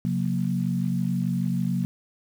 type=tone cluster; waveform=sine; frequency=133.9 / 180.6 / 232.3 Hz; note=C3 / F#3 / A#3; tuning=+40 / -42 / -6 cents; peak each=-28 / -25 / -29 dBFS; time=0.05-1.85 s; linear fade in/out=0 ms; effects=8-bit